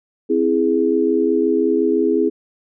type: chord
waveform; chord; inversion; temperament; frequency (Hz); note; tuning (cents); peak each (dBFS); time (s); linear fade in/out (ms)
sine; C augmented; none; equal; 261.6 / 329.6 / 415.3; C4 / E4 / G#4; 0 / 0 / 0; -20 / -18 / -17; 0.29-2.3; 20
effects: none